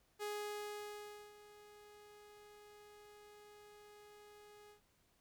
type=tone with ADSR envelope; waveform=sawtooth; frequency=416.2 Hz; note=G#4; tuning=4 cents sharp; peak=-36 dBFS; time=0.19-4.81 s; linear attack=37 ms; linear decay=1100 ms; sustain=-18 dB; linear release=110 ms; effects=pink hiss -75 dBFS RMS until 5.2 s